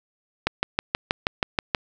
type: click train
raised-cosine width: 0.3 ms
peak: -4 dBFS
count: 9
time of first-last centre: 0.47-1.748 s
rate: 6.26 Hz
effects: none